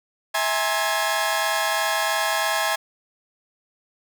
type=tone cluster; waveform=sawtooth; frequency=652 / 822 / 911 / 1061 / 1687 Hz; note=E5 / G#5 / A#5 / C6 / G#6; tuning=-19 / -18 / -40 / +24 / +27 cents; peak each=-23 / -23 / -27 / -24 / -23 dBFS; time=0.34-2.76 s; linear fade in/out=10 ms; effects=none